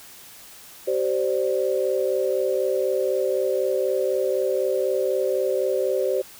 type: chord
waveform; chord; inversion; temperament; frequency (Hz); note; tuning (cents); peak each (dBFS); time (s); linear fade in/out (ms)
sine; G suspended fourth; none; equal with one note detuned; 384.2 / 523.3 / 587.3; G4 / C5 / D5; -35 / 0 / 0; -24 / -23 / -27; 0.87-6.22; 10
effects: white hiss -45 dBFS RMS until 6.39 s